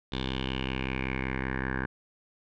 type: tone with low-pass filter sweep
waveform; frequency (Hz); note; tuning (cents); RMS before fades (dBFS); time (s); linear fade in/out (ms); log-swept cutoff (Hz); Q
10% pulse; 65.3; C2; -3; -32; 0.12-1.86; 5; 3600 to 1600; 5.4
effects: none